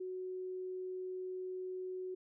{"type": "tone", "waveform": "sine", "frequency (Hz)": 370, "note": "F#4", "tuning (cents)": 0, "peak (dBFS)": -39, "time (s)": [0, 2.15], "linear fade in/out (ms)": 10, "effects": []}